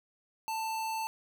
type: tone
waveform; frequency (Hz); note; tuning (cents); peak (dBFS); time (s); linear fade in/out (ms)
square; 887; A5; +14; -33; 0.48-1.07; 0
effects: none